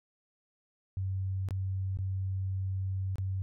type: tone with dropouts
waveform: sine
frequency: 95.3 Hz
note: G2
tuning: 48 cents flat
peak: -30 dBFS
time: 0.97-3.42 s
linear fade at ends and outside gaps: 0 ms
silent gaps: 1.487-1.508 / 1.972-1.988 / 3.157-3.183 s
effects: none